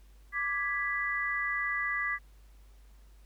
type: chord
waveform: sine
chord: G# diminished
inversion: second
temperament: equal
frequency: 1174.7 / 1661.2 / 1975.5 Hz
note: D6 / G#6 / B6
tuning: 0 / 0 / 0 cents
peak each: -36 / -35 / -31 dBFS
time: 0.32-2.19 s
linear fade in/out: 50 ms
effects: added 50 Hz sine -53 dBFS peak until 3.25 s + pink hiss -67 dBFS RMS until 3.25 s